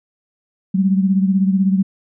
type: beating tone pair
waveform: sine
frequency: 190 / 206 Hz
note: F#3 / G#3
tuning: +46 / -14 cents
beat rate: 16 Hz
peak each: -13 / -20 dBFS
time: 0.74-1.83 s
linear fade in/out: 10 ms
effects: none